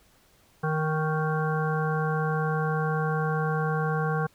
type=harmonic tone with a mistuned harmonic; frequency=155.8 Hz; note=D#3; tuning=3 cents sharp; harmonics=1 / 3 / 5 / 7 / 9 / 10; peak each=-26 / -31 / -33 / -34 / -36 / -36 dBFS; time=0.63-4.27 s; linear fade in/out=10 ms; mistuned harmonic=7; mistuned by=+26 cents; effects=pink hiss -61 dBFS RMS until 4.34 s